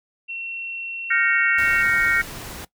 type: tone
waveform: sine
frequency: 2719 Hz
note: F7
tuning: 47 cents flat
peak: -28 dBFS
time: 0.28-1.83 s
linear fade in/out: 20 ms
type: chord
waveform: sine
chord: G half-diminished seventh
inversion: third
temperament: equal with one note detuned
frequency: 1396.9 / 1549.1 / 1864.7 / 2217 Hz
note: F6 / G6 / Bb6 / Db7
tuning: 0 / -21 / 0 / 0 cents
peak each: -23 / -25 / -21 / -22 dBFS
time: 1.1-2.22 s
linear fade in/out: 10 ms
type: noise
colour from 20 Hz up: pink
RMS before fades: -35 dBFS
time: 1.58-2.65 s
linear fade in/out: 5 ms
effects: noise-tail reverb RT60 0.1 s tail -19 dB re dry

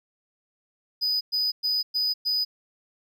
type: tone bursts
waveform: triangle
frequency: 4978 Hz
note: D#8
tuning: in tune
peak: -21 dBFS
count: 5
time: 1.01-2.45 s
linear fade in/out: 20 ms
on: 200 ms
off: 110 ms
effects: none

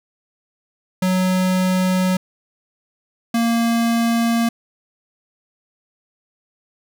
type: tone pair in turn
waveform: square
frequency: 185 / 231.9 Hz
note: F#3 / A#3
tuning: 0 / -9 cents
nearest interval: major third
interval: 391 cents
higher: second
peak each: -16 dBFS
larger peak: neither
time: 1.02-2.17 / 3.34-4.49 s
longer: neither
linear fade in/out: 5 ms
effects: none

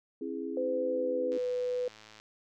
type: chord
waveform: sine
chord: C augmented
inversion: none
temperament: equal with one note detuned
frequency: 267.3 / 329.6 / 415.3 Hz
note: C4 / E4 / G#4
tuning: +37 / 0 / 0 cents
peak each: -38 dBFS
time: 0.21-1.38 s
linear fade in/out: 5 ms
type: tone with pitch glide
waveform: sine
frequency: 510 to 496.6 Hz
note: C5 to B4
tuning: -44 to +9 cents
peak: -29 dBFS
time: 0.57-1.88 s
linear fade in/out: 2 ms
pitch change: -47 cents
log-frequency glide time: 0.69-1.52 s
type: click train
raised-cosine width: 0.2 ms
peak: -34 dBFS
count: 96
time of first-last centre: 1.32-2.2 s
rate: 108 Hz
effects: none

